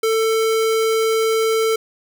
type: tone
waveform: square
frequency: 445 Hz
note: A4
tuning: 20 cents sharp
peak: -16 dBFS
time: 0.03-1.76 s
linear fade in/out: 5 ms
effects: none